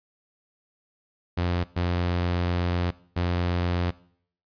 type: tone bursts at uneven times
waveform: sawtooth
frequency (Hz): 88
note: F2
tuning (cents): +14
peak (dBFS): -19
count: 3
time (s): 1.37-1.64 / 1.76-2.91 / 3.16-3.91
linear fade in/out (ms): 10
effects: noise-tail reverb RT60 0.6 s tail -20 dB re dry + resampled to 11025 Hz